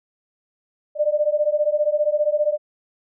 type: beating tone pair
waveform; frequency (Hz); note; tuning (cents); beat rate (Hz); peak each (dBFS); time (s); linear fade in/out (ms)
sine; 591 / 606; D5 / D#5; +11 / -46; 15; -20 / -20; 0.95-2.58; 50
effects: none